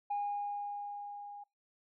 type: tone with level ramp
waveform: sine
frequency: 817 Hz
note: G#5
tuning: 29 cents flat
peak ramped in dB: -30 to -45 dBFS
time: 0.1-1.44 s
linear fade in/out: 10 ms
effects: noise-tail reverb RT60 0.2 s tail -24 dB re dry + tanh soft clip ceiling -29 dBFS